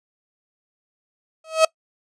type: tone with exponential growth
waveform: 35% pulse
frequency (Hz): 640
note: D#5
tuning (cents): +49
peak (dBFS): -7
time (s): 1.44-1.65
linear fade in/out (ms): 5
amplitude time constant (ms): 44
effects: noise-tail reverb RT60 0.1 s tail -23 dB re dry + resampled to 22050 Hz